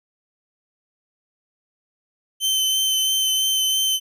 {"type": "tone with vibrato", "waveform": "sawtooth", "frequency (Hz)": 3079, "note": "G7", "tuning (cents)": -32, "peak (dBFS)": -15, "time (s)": [2.4, 4], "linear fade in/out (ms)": 50, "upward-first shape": "sine", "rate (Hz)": 3, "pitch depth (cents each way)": 12, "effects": []}